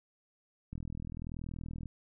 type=click train; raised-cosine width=5 ms; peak=-29 dBFS; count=47; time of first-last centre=0.73-1.857 s; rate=40.8 Hz; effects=none